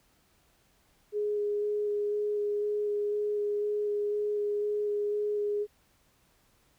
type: tone with vibrato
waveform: sine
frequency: 415.3 Hz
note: G#4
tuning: in tune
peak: -27 dBFS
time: 1.12-5.67 s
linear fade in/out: 50 ms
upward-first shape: square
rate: 2 Hz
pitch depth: 8 cents each way
effects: pink hiss -67 dBFS RMS until 6.78 s